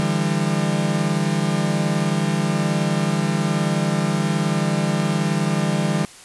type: tone cluster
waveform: 40% pulse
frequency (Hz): 150.2 / 169 / 200.6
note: D3 / E3 / G3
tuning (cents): +39 / +43 / +40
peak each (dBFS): -22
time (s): 0-6.05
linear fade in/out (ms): 0
effects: white hiss -43 dBFS RMS until 6.24 s + resampled to 24000 Hz